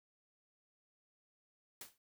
white noise with exponential decay, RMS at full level -45 dBFS, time 1.81-1.98 s, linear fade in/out 2 ms, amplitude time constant 36 ms, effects none

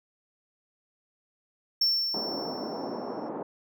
triangle tone with exponential decay, 5420 Hz, E8, 47 cents sharp, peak -19 dBFS, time 1.81-3.29 s, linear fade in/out 5 ms, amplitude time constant 320 ms
pink band-pass noise, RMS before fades -35 dBFS, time 2.14-3.43 s, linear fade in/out 5 ms, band 220 to 940 Hz, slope 24 dB/octave
effects none

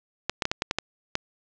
clicks, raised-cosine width 0.2 ms, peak -7 dBFS, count 8, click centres 0.296 / 0.422 / 0.454 / 0.515 / 0.621 / 0.711 / 0.786 / 1.154 s, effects low-pass 7000 Hz 12 dB/octave

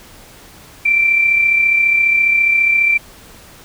sine tone with amplitude modulation, 2349 Hz, D7, in tune, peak -8 dBFS, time 0.85-2.98 s, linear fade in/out 10 ms, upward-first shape sine, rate 34.7 Hz, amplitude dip 45%, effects pink hiss -41 dBFS RMS until 3.64 s

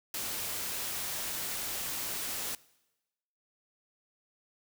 white noise, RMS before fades -36 dBFS, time 0.14-2.55 s, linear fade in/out 2 ms, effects noise-tail reverb RT60 1.0 s tail -22 dB re dry

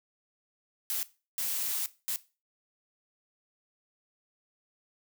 blue noise bursts at uneven times, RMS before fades -32 dBFS, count 3, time 0.9-1.03 / 1.38-1.86 / 2.08-2.16 s, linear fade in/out 0 ms, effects noise-tail reverb RT60 0.3 s tail -17 dB re dry

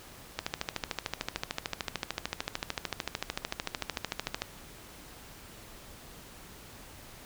click train, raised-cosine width 0.2 ms, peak -13 dBFS, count 55, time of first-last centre 0.39-4.42 s, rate 13.4 Hz, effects pink hiss -50 dBFS RMS until 7.25 s

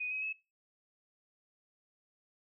sine tone with pitch steps, 2489 / 2537 / 2586 Hz, D#7 / D#7 / E7, 0 / +33 / -34 cents, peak -34 dBFS, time 0-0.33 s, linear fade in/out 10 ms, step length 110 ms, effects noise-tail reverb RT60 0.3 s tail -23 dB re dry

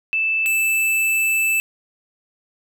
sine / square tone pair in turn, 2637 / 2637 Hz, E7 / E7, 0 / 0 cents, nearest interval unison, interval 0 cents, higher neither, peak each -17 dBFS, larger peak neither, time 0.13-0.46 / 0.46-1.6 s, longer second, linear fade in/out 0 ms, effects none

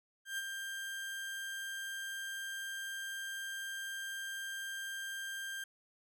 35% pulse tone with ADSR envelope, 1588 Hz, G6, 22 cents sharp, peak -33 dBFS, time 0.25-5.64 s, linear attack 130 ms, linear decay 30 ms, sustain -5 dB, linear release 4 ms, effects none

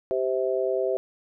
harmonic tone, 130 Hz, C3, 11 cents flat, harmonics 3 / 4 / 5, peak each -26 / -27 / -28 dBFS, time 0.11-0.97 s, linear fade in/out 0 ms, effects none

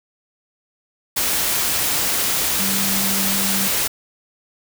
sine tone in noise, 195.3 Hz, G3, 6 cents flat, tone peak -25 dBFS, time 2.59-3.68 s, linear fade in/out 10 ms, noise white, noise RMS -20 dBFS, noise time 1.16-3.88 s, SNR -8 dB, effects none

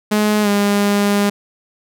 sawtooth tone with pitch glide, 211 to 203.2 Hz, G#3 to G#3, +28 to -38 cents, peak -9 dBFS, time 0.11-1.3 s, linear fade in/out 10 ms, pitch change -66 cents, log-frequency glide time 0.42-0.48 s, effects none

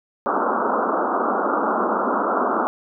white band-pass noise, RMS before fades -21 dBFS, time 0.26-2.67 s, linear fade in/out 0 ms, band 200 to 1400 Hz, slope 96 dB/octave, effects none

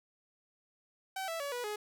sawtooth tone with pitch steps, 766 / 659.2 / 567.3 / 488.2 / 420.1 Hz, G5 / E5 / C#5 / B4 / G#4, -40 / 0 / +40 / -20 / +20 cents, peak -32 dBFS, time 1.16-1.76 s, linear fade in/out 5 ms, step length 120 ms, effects none

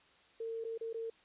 sine tone with dropouts, 454 Hz, A#4, 46 cents flat, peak -37 dBFS, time 0.4-1.1 s, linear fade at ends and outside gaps 5 ms, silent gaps 0.641-0.648 / 0.778-0.81 / 0.93-0.943 s, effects white hiss -65 dBFS RMS until 1.24 s + resampled to 8000 Hz

